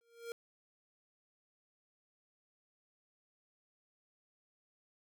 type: tone with exponential growth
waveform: square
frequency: 466.2 Hz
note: A#4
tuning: in tune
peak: -39 dBFS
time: 0.01-0.32 s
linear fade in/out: 1 ms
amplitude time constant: 67 ms
effects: none